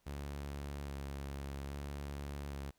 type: tone with vibrato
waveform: sawtooth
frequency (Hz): 70.3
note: C#2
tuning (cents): +25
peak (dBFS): -37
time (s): 0.06-2.71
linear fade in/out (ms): 10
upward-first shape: square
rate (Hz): 0.61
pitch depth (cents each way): 19
effects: pink hiss -75 dBFS RMS until 2.78 s